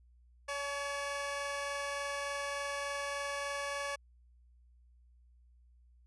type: tone pair together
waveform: 15% pulse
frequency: 565 / 859.2 Hz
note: C#5 / A5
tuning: +33 / -41 cents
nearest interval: perfect fifth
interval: 726 cents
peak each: -30 / -38 dBFS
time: 0.48-3.96 s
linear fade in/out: 10 ms
effects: added 60 Hz sine -60 dBFS peak until 6.06 s + resampled to 22050 Hz